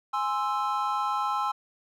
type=chord; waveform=triangle; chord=Ab augmented; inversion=none; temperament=equal; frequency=830.6 / 1046.5 / 1318.5 Hz; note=Ab5 / C6 / E6; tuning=0 / 0 / 0 cents; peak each=-28 dBFS; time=0.13-1.52 s; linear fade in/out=10 ms; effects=none